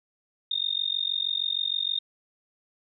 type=tone with amplitude modulation; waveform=sine; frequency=3669 Hz; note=A#7; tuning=28 cents flat; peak=-21 dBFS; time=0.51-1.99 s; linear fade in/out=5 ms; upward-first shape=sine; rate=46.4 Hz; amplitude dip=100%; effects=none